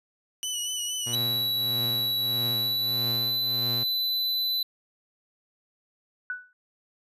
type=tone with vibrato; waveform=20% pulse; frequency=2960 Hz; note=F#7; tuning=in tune; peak=-23 dBFS; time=0.43-1.15 s; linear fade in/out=0 ms; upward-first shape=sine; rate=4.3 Hz; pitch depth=33 cents each way
type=tone with tremolo; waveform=sawtooth; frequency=118.4 Hz; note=A#2; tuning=27 cents sharp; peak=-27 dBFS; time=1.06-3.84 s; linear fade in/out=10 ms; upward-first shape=triangle; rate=1.6 Hz; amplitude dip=80%
type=tone with pitch glide; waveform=square; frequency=3922 to 4004 Hz; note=B7 to B7; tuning=-13 to +23 cents; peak=-25 dBFS; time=1.13-4.63 s; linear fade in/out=5 ms; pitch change=+36 cents; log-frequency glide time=2.48-3.4 s
type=tone with exponential decay; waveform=sine; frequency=1485 Hz; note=F#6; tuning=6 cents sharp; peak=-26 dBFS; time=6.3-6.53 s; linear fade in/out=1 ms; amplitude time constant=50 ms
effects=resampled to 32000 Hz